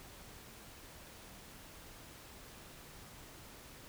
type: silence
effects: pink hiss -54 dBFS RMS until 3.88 s